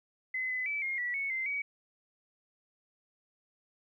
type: tone with pitch steps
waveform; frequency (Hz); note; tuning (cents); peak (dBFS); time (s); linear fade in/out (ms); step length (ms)
sine; 2036 / 2017 / 2307 / 2135 / 1949 / 2211 / 2078 / 2263; C7 / B6 / D7 / C7 / B6 / C#7 / C7 / C#7; -48 / +36 / -31 / +34 / -23 / -5 / -12 / +35; -31; 0.34-1.62; 5; 160
effects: 12-bit